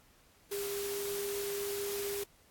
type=tone in noise; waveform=sine; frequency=402.9 Hz; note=G4; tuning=48 cents sharp; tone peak=-35 dBFS; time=0.51-2.24 s; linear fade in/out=10 ms; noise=white; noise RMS=-41 dBFS; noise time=0.51-2.24 s; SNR=+3 dB; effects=pink hiss -64 dBFS RMS until 2.5 s + AAC 64 kbps